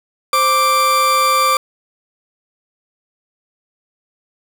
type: tone pair together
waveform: 40% pulse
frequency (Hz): 522.8 / 1174.7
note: C5 / D6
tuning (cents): -1 / 0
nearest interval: octave + major second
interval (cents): 1401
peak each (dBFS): -20 / -11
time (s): 0.33-1.57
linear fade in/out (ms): 2
effects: none